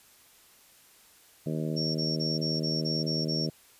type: harmonic tone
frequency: 78.4 Hz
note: D#2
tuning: 14 cents sharp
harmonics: 2 / 3 / 4 / 5 / 6 / 7 / 8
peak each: -31 / -35 / -37 / -39 / -41 / -42 / -43 dBFS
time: 1.46-3.5 s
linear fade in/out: 5 ms
type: tone bursts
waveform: sine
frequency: 5490 Hz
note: F8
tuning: 31 cents flat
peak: -30 dBFS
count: 8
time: 1.76-3.469 s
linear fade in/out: 20 ms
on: 190 ms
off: 27 ms
effects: white hiss -58 dBFS RMS until 3.79 s + resampled to 32000 Hz